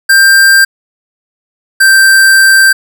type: tone pair in turn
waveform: square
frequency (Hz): 1575 / 1567.6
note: G6 / G6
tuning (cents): +8 / 0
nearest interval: unison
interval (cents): 8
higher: first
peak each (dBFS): -3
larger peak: neither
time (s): 0.09-0.65 / 1.8-2.73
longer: second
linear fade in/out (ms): 10
effects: none